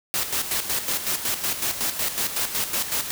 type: noise with tremolo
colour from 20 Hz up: white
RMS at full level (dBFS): -24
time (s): 0.14-3.11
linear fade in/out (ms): 0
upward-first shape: square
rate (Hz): 5.4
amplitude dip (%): 60
effects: none